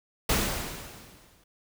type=noise with exponential decay; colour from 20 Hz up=pink; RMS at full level=-23 dBFS; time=0.29-1.44 s; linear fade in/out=5 ms; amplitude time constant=250 ms; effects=none